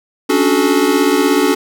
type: chord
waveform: square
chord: D major seventh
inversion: third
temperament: equal with one note detuned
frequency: 277.2 / 293.7 / 370 / 429.7 Hz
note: C#4 / D4 / F#4 / A4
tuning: 0 / 0 / 0 / -41 cents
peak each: -17 dBFS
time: 0.29-1.55 s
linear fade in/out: 10 ms
effects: none